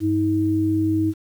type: tone pair together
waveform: sine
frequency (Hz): 100.13 / 317.9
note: G2 / D#4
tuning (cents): +37 / +37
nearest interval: octave + minor sixth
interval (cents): 2000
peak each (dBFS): -24 / -18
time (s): 0-1.14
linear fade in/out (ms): 50
effects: 8-bit